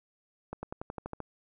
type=accelerating click train; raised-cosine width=1 ms; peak=-23 dBFS; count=9; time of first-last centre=0.53-1.203 s; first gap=100 ms; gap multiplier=0.95; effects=none